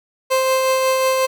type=tone with tremolo; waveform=30% pulse; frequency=523.3 Hz; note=C5; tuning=in tune; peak=-11 dBFS; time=0.3-1.27 s; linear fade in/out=20 ms; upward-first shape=triangle; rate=5.5 Hz; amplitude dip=30%; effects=none